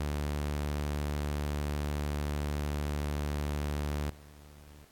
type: tone with level steps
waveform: sawtooth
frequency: 73.42 Hz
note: D2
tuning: in tune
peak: -27 / -47 dBFS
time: 0-4.85 s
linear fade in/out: 5 ms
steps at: 4.1 s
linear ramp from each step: 2 ms
effects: pink hiss -62 dBFS RMS until 4.91 s + AAC 64 kbps